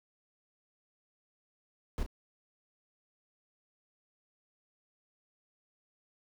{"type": "noise with echo", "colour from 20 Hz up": "brown", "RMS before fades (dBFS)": -32, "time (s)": [1.98, 2.03], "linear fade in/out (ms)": 0, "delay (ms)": 33, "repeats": 1, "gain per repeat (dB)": -9, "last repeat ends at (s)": 2.063, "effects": []}